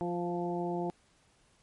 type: harmonic tone with a mistuned harmonic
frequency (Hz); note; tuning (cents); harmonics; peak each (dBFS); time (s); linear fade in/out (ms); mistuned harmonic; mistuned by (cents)
174.61; F3; 0; 1 / 2 / 3 / 4 / 5; -36 / -34 / -42 / -38 / -41; 0.01-0.9; 0; 3; -17
effects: pink hiss -67 dBFS RMS until 1.62 s + MP3 48 kbps